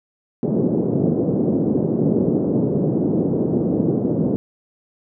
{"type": "band-pass noise", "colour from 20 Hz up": "pink", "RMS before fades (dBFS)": -19, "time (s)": [0.43, 4.36], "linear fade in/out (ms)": 0, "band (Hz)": [150, 450], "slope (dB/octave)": 24, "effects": []}